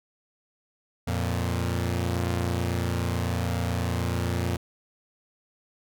sawtooth tone pair together, 87.05 / 116.2 Hz, F2 / A#2, -5 / -5 cents, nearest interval perfect fourth, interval 500 cents, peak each -23 / -25 dBFS, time 1.07-4.57 s, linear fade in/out 10 ms, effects none

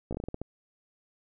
slowing click train, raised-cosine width 2 ms, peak -21 dBFS, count 9, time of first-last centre 0.11-0.416 s, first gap 16 ms, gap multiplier 1.24, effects none

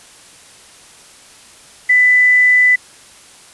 sine tone with quantisation, 1994 Hz, B6, 16 cents sharp, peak -7 dBFS, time 1.89-2.76 s, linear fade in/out 10 ms, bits 6, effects white hiss -42 dBFS RMS until 3.53 s + resampled to 24000 Hz

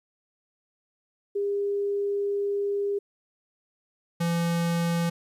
sine / square tone pair in turn, 403.4 / 169.61 Hz, G4 / E3, +50 / +50 cents, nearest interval octave + minor third, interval 1500 cents, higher first, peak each -24 dBFS, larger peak neither, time 1.35-2.99 / 4.2-5.1 s, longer first, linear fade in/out 10 ms, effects resampled to 32000 Hz + 11-bit

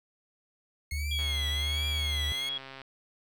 sawtooth tone with vibrato, 2154 Hz, C7, 50 cents sharp, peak -34 dBFS, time 0.91-2.49 s, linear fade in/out 2 ms, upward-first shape triangle, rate 1.3 Hz, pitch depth 170 cents each way
sine tone with pitch glide, 72.8 to 74.46 Hz, D2 to D2, -15 to +24 cents, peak -30 dBFS, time 0.92-2.32 s, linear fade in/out 0 ms, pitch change +39 cents, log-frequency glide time 1.28-1.73 s
sine tone, 3322 Hz, G#7, in tune, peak -31 dBFS, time 1.11-2.58 s, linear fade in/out 5 ms
click train, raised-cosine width 0.3 ms, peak -28 dBFS, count 219, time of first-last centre 1.19-2.817 s, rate 134 Hz
effects none

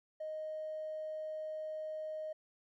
triangle tone, 622.3 Hz, D#5, in tune, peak -35 dBFS, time 0.2-2.33 s, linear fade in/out 10 ms, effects tanh soft clip ceiling -36 dBFS

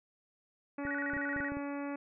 harmonic tone, 283.9 Hz, C#4, 41 cents sharp, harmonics 1 / 2 / 3 / 4 / 5 / 6 / 7 / 8 / 9, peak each -37 / -43 / -47 / -49 / -51 / -53 / -54 / -55 / -56 dBFS, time 0.78-1.96 s, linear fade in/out 5 ms
sine tone with vibrato, 1675 Hz, G#6, 14 cents sharp, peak -35 dBFS, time 0.83-1.52 s, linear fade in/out 50 ms, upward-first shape square, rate 13 Hz, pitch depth 220 cents each way
clicks, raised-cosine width 3 ms, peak -31 dBFS, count 7, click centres 0.852 / 1.135 / 1.167 / 1.363 / 1.403 / 1.52 / 1.57 s
effects none

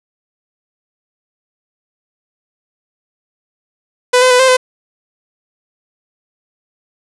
sawtooth tone with pitch steps, 498 / 510 / 498.1 / 523 / 509 Hz, B4 / C5 / B4 / C5 / C5, +14 / -44 / +15 / -1 / -48 cents, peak -3 dBFS, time 4.13-4.57 s, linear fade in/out 10 ms, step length 88 ms, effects resampled to 24000 Hz + 7-bit

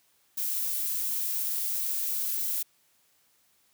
violet noise, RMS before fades -30 dBFS, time 0.37-2.63 s, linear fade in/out 10 ms, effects white hiss -67 dBFS RMS until 3.73 s + high-pass 60 Hz 12 dB/octave

